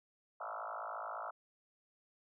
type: tone with frequency modulation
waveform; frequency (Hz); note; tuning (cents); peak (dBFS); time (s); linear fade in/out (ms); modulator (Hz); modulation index
sine; 1000; B5; +21; -40; 0.4-1.31; 10; 54.5; 7.2
effects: none